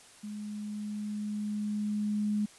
sine tone with level ramp, 209.3 Hz, G#3, 14 cents sharp, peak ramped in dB -37 to -26 dBFS, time 0.23-2.46 s, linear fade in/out 10 ms, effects white hiss -55 dBFS RMS until 2.58 s + resampled to 24000 Hz

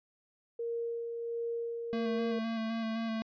sine tone with tremolo, 466.2 Hz, A#4, in tune, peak -32 dBFS, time 0.59-2.39 s, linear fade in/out 5 ms, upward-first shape sine, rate 1.4 Hz, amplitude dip 35%
square tone with vibrato, 224.9 Hz, A3, 38 cents sharp, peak -33 dBFS, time 1.93-3.22 s, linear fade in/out 0 ms, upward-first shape square, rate 3.9 Hz, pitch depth 18 cents each way
effects resampled to 11025 Hz

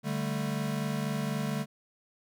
square chord, D suspended fourth, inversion none, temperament equal, 146.83 / 196 / 220 Hz, D3 / G3 / A3, 0 / 0 / 0 cents, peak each -34 / -36 / -35 dBFS, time 0.03-1.66 s, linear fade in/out 50 ms, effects none

